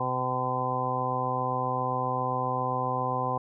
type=harmonic tone; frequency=127.5 Hz; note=C3; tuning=44 cents flat; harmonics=1 / 2 / 3 / 4 / 5 / 6 / 7 / 8; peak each=-34 / -38 / -40 / -34 / -41 / -32 / -37 / -30 dBFS; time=0-3.38 s; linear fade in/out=5 ms; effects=none